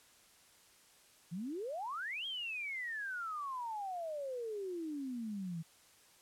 sine exponential two-way sweep, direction up then down, 158.6 to 3280 to 158.6 Hz, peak -38 dBFS, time 1.31-5.63 s, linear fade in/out 20 ms, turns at 2.26 s, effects white hiss -64 dBFS RMS until 6.21 s + low-pass 11000 Hz 12 dB/octave

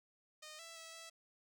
5% pulse tone with pitch steps, 615 / 662 / 653 / 658 Hz, D#5 / E5 / E5 / E5, -20 / +7 / -17 / -3 cents, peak -39 dBFS, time 0.42-1.1 s, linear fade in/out 10 ms, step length 170 ms, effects none

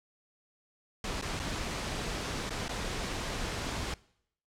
pink noise with dropouts, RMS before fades -35 dBFS, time 1.04-3.94 s, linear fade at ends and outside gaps 2 ms, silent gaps 1.213-1.223 / 1.394-1.398 / 2.495-2.505 / 2.682-2.692 s, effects noise-tail reverb RT60 0.7 s tail -22 dB re dry + low-pass 7000 Hz 12 dB/octave

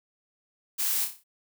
blue noise with echo, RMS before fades -28 dBFS, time 0.78-1.06 s, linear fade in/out 20 ms, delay 30 ms, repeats 6, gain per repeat -6 dB, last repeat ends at 1.24 s, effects none

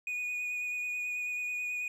triangle tone with vibrato, 2468 Hz, D#7, 15 cents flat, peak -31 dBFS, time 0.07-1.88 s, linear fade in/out 2 ms, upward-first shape sine, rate 9.2 Hz, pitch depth 14 cents each way, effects none

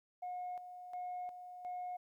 sine tone with tremolo, 722 Hz, F#5, 43 cents flat, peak -38 dBFS, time 0.22-1.97 s, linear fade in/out 10 ms, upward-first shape square, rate 1.4 Hz, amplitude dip 65%, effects tanh soft clip ceiling -37 dBFS + 13-bit

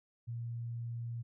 sine tone, 117.5 Hz, A#2, 14 cents sharp, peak -37 dBFS, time 0.27-1.23 s, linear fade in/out 20 ms, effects none

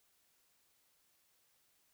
silence, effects white hiss -74 dBFS RMS until 1.93 s

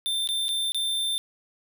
square tone with dropouts, 3574 Hz, A7, 26 cents sharp, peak -25 dBFS, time 0.06-1.18 s, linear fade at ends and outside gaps 0 ms, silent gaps 0.274-0.289 / 0.483-0.49 / 0.72-0.746 s, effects none

